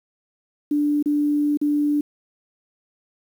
sine tone with dropouts, 293.7 Hz, D4, in tune, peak -17 dBFS, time 0.71-2.01 s, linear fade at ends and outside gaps 5 ms, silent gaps 1.027-1.058 / 1.573-1.614 s, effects 8-bit

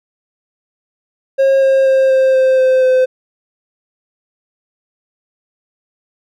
triangle tone with pitch steps, 540 / 535.7 / 531.3 / 527.1 / 522.8 / 518.6 / 514.4 Hz, C#5 / C5 / C5 / C5 / C5 / C5 / C5, -45 / +41 / +26 / +13 / -1 / -15 / -30 cents, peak -6 dBFS, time 1.38-3.06 s, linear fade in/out 20 ms, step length 240 ms, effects none

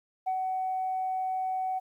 sine tone with ADSR envelope, 751 Hz, F#5, 26 cents sharp, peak -24 dBFS, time 0.26-1.8 s, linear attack 19 ms, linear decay 67 ms, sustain -3 dB, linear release 22 ms, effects tanh soft clip ceiling -23 dBFS + 11-bit

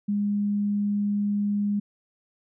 sine tone, 204.7 Hz, G#3, 25 cents flat, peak -22 dBFS, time 0.08-1.8 s, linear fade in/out 10 ms, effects none

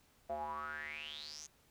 square tone with band-pass filter sweep, 75.3 Hz, D2, 44 cents sharp, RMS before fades -44 dBFS, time 0.29-1.47 s, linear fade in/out 10 ms, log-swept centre 640 to 6600 Hz, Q 9.9, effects pink hiss -69 dBFS RMS until 1.7 s

